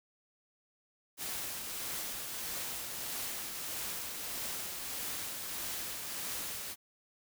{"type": "noise with tremolo", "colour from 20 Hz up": "white", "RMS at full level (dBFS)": -38, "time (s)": [1.17, 6.76], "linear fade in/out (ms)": 50, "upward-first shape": "triangle", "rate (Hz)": 1.6, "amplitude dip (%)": 35, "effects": []}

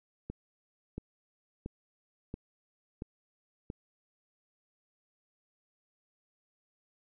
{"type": "click train", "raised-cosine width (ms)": 3, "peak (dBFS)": -25, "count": 6, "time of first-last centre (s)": [0.3, 3.701], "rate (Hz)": 1.47, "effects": []}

